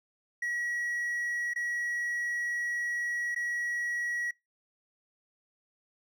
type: tone with dropouts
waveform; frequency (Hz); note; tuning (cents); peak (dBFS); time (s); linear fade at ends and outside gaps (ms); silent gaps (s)
triangle; 1918; A#6; +49; -28; 0.42-4.31; 5; 1.536-1.559 / 3.348-3.36
effects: noise-tail reverb RT60 0.2 s tail -25 dB re dry